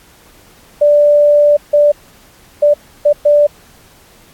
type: tone bursts at uneven times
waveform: sine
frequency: 587.3 Hz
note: D5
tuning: in tune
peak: -5 dBFS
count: 5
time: 0.81-1.57 / 1.73-1.92 / 2.62-2.74 / 3.05-3.13 / 3.25-3.47 s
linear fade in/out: 10 ms
effects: pink hiss -45 dBFS RMS until 4.33 s + AAC 64 kbps